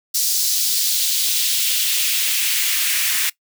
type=noise with high-pass filter sweep; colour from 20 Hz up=white; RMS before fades=-19 dBFS; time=0.14-3.3 s; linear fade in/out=10 ms; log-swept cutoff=5100 to 1900 Hz; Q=1.7; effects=noise-tail reverb RT60 0.1 s tail -20 dB re dry